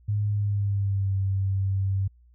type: tone with pitch glide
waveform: sine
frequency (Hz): 103.83 to 96.88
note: G#2 to G2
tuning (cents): 0 to -20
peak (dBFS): -22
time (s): 0.08-2.08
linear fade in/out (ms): 10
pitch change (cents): -120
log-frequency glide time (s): 0.28-1.14
effects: added 60 Hz sine -53 dBFS peak until 2.34 s